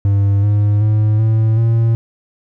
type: tone with pitch steps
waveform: triangle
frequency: 100.1 / 103.51 / 107.04 / 110.68 / 114.45 Hz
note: G2 / G#2 / A2 / A2 / A#2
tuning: +37 / -5 / -47 / +11 / -31 cents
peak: -8 dBFS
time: 0.05-1.95 s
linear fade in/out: 0 ms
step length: 380 ms
effects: none